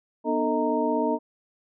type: tone cluster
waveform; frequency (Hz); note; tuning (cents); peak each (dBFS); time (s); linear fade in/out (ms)
sine; 244.6 / 300.9 / 446.8 / 631 / 927; B3 / D4 / A4 / D#5 / A#5; -16 / +42 / +27 / +24 / -10; -28; 0.24-1.19; 50
effects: none